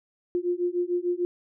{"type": "beating tone pair", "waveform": "sine", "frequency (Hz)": [350, 356.7], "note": ["F4", "F4"], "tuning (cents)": [4, 37], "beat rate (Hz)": 6.7, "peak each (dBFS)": -27, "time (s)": [0.35, 1.25], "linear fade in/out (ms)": 0, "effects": []}